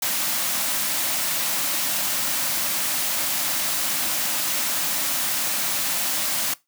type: band-stop noise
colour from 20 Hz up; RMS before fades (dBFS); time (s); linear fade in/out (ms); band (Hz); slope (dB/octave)
white; -24; 0.02-6.54; 5; 350 to 510; 96
effects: noise-tail reverb RT60 0.2 s tail -20 dB re dry + high-pass 150 Hz 12 dB/octave